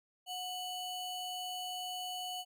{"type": "ring-modulated tone", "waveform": "square", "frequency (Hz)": 1851, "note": "A#6", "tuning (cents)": -13, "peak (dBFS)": -36, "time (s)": [0.26, 2.45], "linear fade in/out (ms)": 50, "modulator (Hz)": 1120, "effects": []}